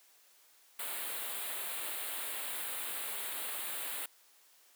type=band-stop noise; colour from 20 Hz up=white; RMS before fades=-39 dBFS; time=0.79-4.06 s; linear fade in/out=5 ms; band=4100 to 8100 Hz; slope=48 dB/octave; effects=white hiss -64 dBFS RMS until 4.75 s + high-pass 400 Hz 12 dB/octave